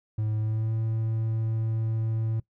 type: tone with pitch glide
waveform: triangle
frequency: 108.1 to 111.59 Hz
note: A2 to A2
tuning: -30 to +25 cents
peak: -23 dBFS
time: 0.18-2.4 s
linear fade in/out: 5 ms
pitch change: +55 cents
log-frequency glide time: 0.38-0.74 s
effects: noise-tail reverb RT60 0.1 s tail -20 dB re dry